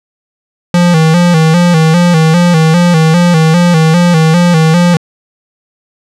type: tone with vibrato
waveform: square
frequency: 167.1 Hz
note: E3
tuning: 24 cents sharp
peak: -5 dBFS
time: 0.74-4.97 s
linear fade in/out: 2 ms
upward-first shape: square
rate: 2.5 Hz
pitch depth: 81 cents each way
effects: low-pass 8000 Hz 12 dB/octave